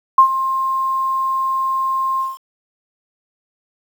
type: tone with ADSR envelope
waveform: sine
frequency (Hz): 1060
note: C6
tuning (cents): +22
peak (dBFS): -3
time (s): 0.18-2.38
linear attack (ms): 5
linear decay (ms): 90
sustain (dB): -13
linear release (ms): 180
effects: 7-bit